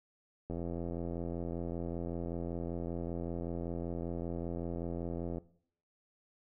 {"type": "click train", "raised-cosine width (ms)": 2, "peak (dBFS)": -26, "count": 417, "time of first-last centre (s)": [0.5, 5.383], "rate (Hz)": 85.2, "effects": ["noise-tail reverb RT60 0.6 s tail -18 dB re dry"]}